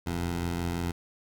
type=tone pair together; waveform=15% pulse; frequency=40.73 / 86.3 Hz; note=E1 / F2; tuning=-20 / -20 cents; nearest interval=octave + minor second; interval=1300 cents; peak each=-33 / -23 dBFS; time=0.06-0.92 s; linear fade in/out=10 ms; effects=none